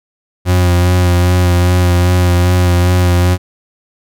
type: tone with vibrato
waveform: 40% pulse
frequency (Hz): 89.2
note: F2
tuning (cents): +37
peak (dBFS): -7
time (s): 0.45-3.38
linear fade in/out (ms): 50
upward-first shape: sine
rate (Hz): 2.5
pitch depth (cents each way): 23
effects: none